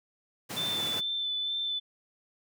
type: high-pass noise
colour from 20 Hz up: pink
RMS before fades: -38 dBFS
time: 0.49-1.01 s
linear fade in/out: 20 ms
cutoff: 100 Hz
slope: 48 dB/octave
type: tone with vibrato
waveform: sine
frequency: 3524 Hz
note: A7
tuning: 2 cents sharp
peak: -29 dBFS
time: 0.56-1.8 s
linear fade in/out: 20 ms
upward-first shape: sine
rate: 2.2 Hz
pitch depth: 17 cents each way
effects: none